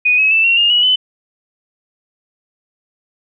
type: tone with pitch steps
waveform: sine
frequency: 2479 / 2562 / 2648 / 2736 / 2828 / 2923 / 3020 Hz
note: D#7 / E7 / E7 / F7 / F7 / F#7 / F#7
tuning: -7 / -50 / +7 / -36 / +21 / -22 / +35 cents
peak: -9 dBFS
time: 0.05-0.96 s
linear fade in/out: 10 ms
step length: 130 ms
effects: none